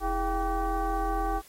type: tone with frequency modulation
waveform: sine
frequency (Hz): 412.7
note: G#4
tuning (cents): -11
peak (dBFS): -25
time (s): 0-1.42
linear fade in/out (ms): 50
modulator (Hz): 370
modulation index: 1.9
effects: white hiss -54 dBFS RMS until 1.48 s + AAC 48 kbps